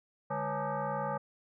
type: tone with frequency modulation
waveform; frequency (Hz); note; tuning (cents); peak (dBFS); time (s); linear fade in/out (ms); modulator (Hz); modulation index
sine; 145.5; D3; -16; -31; 0.3-1.18; 10; 350; 3.2
effects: none